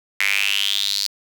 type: tone with high-pass filter sweep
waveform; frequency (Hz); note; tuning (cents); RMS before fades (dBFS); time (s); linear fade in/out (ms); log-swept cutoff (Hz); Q
sawtooth; 100.3; G2; +40; -21; 0.2-1.07; 5; 2100 to 4600; 6.1
effects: 7-bit